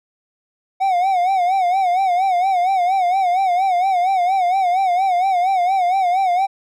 triangle tone with vibrato, 740 Hz, F#5, in tune, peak -12 dBFS, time 0.8-6.47 s, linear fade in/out 20 ms, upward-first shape sine, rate 4.3 Hz, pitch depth 100 cents each way, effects none

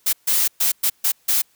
blue noise bursts at uneven times, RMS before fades -18 dBFS, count 6, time 0.06-0.13 / 0.27-0.48 / 0.6-0.72 / 0.83-0.9 / 1.04-1.12 / 1.28-1.42 s, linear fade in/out 10 ms, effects white hiss -60 dBFS RMS until 1.55 s

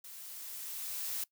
blue noise with level ramp, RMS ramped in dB -49 to -36 dBFS, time 0.04-1.24 s, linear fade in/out 5 ms, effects noise-tail reverb RT60 0.1 s tail -21 dB re dry

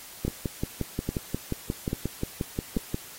two click trains, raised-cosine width 3 ms, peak -14 / -14 dBFS, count 16 / 4, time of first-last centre 0.28-2.944 / 0.25-2.771 s, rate 5.63 / 1.19 Hz, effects white hiss -45 dBFS RMS until 3.18 s + AAC 48 kbps

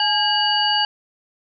sine tone cluster, 842 / 1623 / 2910 / 4596 Hz, G#5 / G#6 / F#7 / D8, +24 / -40 / -29 / -38 cents, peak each -21 / -25 / -20 / -22 dBFS, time 0-0.85 s, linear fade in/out 2 ms, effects none

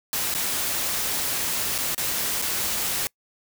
white noise with dropouts, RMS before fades -26 dBFS, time 0.13-3.07 s, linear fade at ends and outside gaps 0 ms, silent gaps 0.34-0.349 / 1.78-1.786 / 1.947-1.979 / 2.417-2.423 s, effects noise-tail reverb RT60 0.1 s tail -25 dB re dry

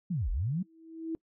sine linear two-way sweep, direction down then up, 196 to 34.87 to 196 Hz, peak -28 dBFS, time 0.1-0.63 s, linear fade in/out 10 ms, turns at 0.3 s
sine tone with exponential growth, 325 Hz, E4, 24 cents flat, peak -29 dBFS, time 0.55-1.15 s, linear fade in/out 0 ms, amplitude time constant 130 ms
effects noise-tail reverb RT60 0.1 s tail -24 dB re dry

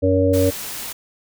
harmonic tone, 93.9 Hz, F#2, 26 cents sharp, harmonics 1 / 3 / 5 / 6, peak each -19 / -19 / -19 / -19 dBFS, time 0.02-0.51 s, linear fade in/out 20 ms
white noise, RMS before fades -30 dBFS, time 0.33-0.93 s, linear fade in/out 10 ms
effects none

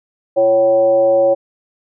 sine tone with frequency modulation, 554.4 Hz, C#5, in tune, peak -9 dBFS, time 0.36-1.35 s, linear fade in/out 20 ms, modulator 212 Hz, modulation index 0.48, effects none

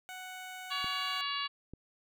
15% pulse tone, 742 Hz, F#5, 5 cents sharp, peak -36 dBFS, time 0.09-1.21 s, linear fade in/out 0 ms
harmonic tone, 565 Hz, C#5, 33 cents sharp, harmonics 2 / 3 / 4 / 5 / 6 / 7 / 8, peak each -37 / -43 / -43 / -38 / -42 / -42 / -44 dBFS, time 0.7-1.48 s, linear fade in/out 20 ms
clicks, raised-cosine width 3 ms, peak -32 dBFS, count 2, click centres 0.844 / 1.736 s
effects none

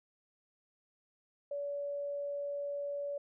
sine tone, 571 Hz, D5, 49 cents flat, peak -35 dBFS, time 1.51-3.18 s, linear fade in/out 5 ms, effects none

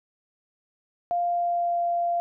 sine tone with pitch glide, 698.5 to 691.7 Hz, F5 to F5, 0 to -17 cents, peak -22 dBFS, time 1.11-2.2 s, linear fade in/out 0 ms, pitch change -17 cents, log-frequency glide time 1.21-1.82 s, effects none

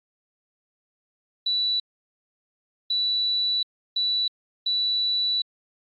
sine tone bursts at uneven times, 3951 Hz, B7, in tune, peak -21 dBFS, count 4, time 1.46-1.8 / 2.9-3.63 / 3.96-4.28 / 4.66-5.42 s, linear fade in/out 5 ms, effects AAC 48 kbps

